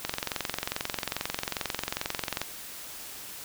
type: click train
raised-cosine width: 0.2 ms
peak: -11 dBFS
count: 54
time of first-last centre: 0.05-2.416 s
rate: 22.4 Hz
effects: white hiss -42 dBFS RMS until 3.44 s